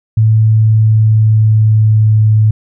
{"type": "tone with pitch glide", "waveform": "sine", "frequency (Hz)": [110, 108.24], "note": ["A2", "A2"], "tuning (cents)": [0, -28], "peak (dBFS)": -5, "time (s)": [0.17, 2.51], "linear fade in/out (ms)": 5, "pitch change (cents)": -28, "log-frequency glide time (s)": [0.34, 2.21], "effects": []}